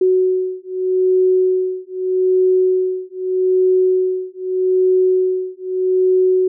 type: beating tone pair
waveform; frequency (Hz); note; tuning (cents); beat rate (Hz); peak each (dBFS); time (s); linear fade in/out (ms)
sine; 370.7 / 371.51; F#4 / F#4; +3 / +7; 0.81; -16; 0.01-6.48; 5
effects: none